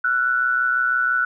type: tone pair together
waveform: sine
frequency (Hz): 1354 / 1480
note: E6 / F#6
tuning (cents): +46 / 0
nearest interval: major second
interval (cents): 154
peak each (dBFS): -23 / -18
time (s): 0.04-1.25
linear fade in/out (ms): 5
effects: none